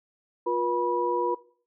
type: tone cluster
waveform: sine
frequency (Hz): 354 / 483 / 975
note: F4 / B4 / B5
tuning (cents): +23 / -39 / -23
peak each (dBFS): -28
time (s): 0.46-1.35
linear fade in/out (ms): 10
effects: noise-tail reverb RT60 0.5 s tail -20 dB re dry